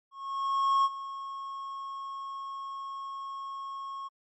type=tone with ADSR envelope; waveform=triangle; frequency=1092 Hz; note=C#6; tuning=26 cents flat; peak=-19 dBFS; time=0.11-4.09 s; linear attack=740 ms; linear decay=35 ms; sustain=-15 dB; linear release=22 ms; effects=MP3 32 kbps